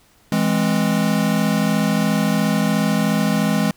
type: chord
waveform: square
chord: E augmented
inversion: none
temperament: equal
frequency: 164.81 / 207.7 / 261.6 Hz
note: E3 / G#3 / B#3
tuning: 0 / 0 / 0 cents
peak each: -22 / -19 / -24 dBFS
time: 0.32-3.71 s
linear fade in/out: 2 ms
effects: pink hiss -55 dBFS RMS until 3.76 s